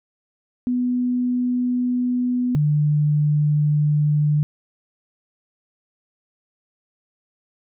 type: tone pair in turn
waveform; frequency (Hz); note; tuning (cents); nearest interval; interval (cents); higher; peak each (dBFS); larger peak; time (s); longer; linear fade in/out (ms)
sine; 247.7 / 148.98; B3 / D3; +5 / +25; major sixth; 880; first; -18 / -15; second; 0.67-2.55 / 2.55-4.43; neither; 0
effects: none